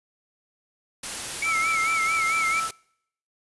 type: noise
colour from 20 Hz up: white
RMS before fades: -32 dBFS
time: 1.03-2.71 s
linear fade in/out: 5 ms
type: tone with vibrato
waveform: triangle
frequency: 2217 Hz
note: C#7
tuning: in tune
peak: -22 dBFS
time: 1.42-2.6 s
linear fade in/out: 5 ms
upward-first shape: sine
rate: 4.5 Hz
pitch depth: 93 cents each way
type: tone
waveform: sine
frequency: 1318.5 Hz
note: E6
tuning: in tune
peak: -25 dBFS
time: 1.44-2.7 s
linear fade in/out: 50 ms
effects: noise-tail reverb RT60 0.7 s tail -25 dB re dry + resampled to 24000 Hz